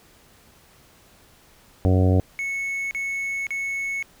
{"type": "harmonic tone", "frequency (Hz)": 92.7, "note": "F#2", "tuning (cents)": 4, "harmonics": [1, 2, 3, 4, 5, 6, 7, 8], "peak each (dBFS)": [-16, -25, -24, -30, -28, -30, -33, -34], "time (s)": [1.85, 2.2], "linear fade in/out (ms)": 0}
{"type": "tone bursts", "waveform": "triangle", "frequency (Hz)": 2204, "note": "C#7", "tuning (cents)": -11, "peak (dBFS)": -23, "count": 3, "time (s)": [2.39, 4.026], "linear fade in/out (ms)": 0, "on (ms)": 520, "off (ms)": 38}
{"effects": ["pink hiss -54 dBFS RMS until 4.2 s"]}